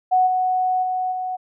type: tone with level steps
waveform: sine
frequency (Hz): 740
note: F#5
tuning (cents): 0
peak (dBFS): -13 / -17 / -20 / -23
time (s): 0.11-1.37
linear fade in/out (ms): 20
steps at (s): 0.26 / 0.82 / 1.11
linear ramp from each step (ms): 20
effects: none